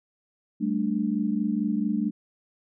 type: chord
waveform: sine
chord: G suspended second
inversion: none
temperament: just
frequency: 196 / 220.5 / 294 Hz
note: G3 / A3 / D4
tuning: 0 / +4 / +2 cents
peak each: -28 / -26 / -29 dBFS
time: 0.6-2.11 s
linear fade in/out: 20 ms
effects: none